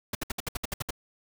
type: noise bursts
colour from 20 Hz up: pink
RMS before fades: -31 dBFS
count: 10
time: 0.13-0.907 s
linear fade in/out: 5 ms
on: 21 ms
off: 63 ms
effects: none